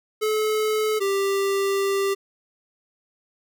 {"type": "tone pair in turn", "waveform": "square", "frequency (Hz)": [430.9, 393.9], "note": ["A4", "G4"], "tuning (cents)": [-36, 8], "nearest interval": "major second", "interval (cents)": 156, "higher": "first", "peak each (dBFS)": [-21, -21], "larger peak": "neither", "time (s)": [[0.21, 1], [1, 2.15]], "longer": "second", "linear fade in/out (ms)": 20, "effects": []}